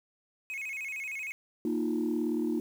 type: tone with vibrato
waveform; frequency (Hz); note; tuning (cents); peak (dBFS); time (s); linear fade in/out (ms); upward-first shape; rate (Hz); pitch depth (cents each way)
triangle; 2349; D7; 0; -33; 0.5-1.32; 0; square; 13; 130
type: chord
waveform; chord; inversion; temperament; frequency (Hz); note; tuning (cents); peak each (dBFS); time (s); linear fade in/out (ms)
sine; Bb suspended fourth; none; just; 233.1 / 310.8 / 349.6; Bb3 / Eb4 / F4; 0 / -2 / +2; -31 / -30 / -32; 1.65-2.6; 2
effects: tanh soft clip ceiling -21 dBFS + 9-bit